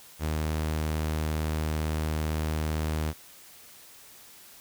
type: tone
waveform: sawtooth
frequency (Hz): 77.78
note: D#2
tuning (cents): 0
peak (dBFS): -23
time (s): 0.19-3.14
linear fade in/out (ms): 50
effects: white hiss -51 dBFS RMS until 4.6 s